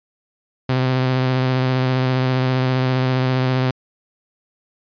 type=tone with vibrato; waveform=sawtooth; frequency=129.1 Hz; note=C3; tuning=23 cents flat; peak=-12 dBFS; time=0.69-3.71 s; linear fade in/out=5 ms; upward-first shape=square; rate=15 Hz; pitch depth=15 cents each way; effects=resampled to 11025 Hz